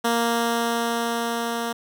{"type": "tone with level ramp", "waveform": "10% pulse", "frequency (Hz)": 233.1, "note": "A#3", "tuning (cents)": 0, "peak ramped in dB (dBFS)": [-11, -17], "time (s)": [0.04, 1.73], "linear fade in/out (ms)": 10, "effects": []}